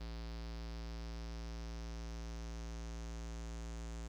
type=tone with low-pass filter sweep; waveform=square; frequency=56.7 Hz; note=A#1; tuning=47 cents flat; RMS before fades=-45 dBFS; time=0-4.08 s; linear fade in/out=10 ms; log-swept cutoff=4700 to 7100 Hz; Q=3.2; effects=11-bit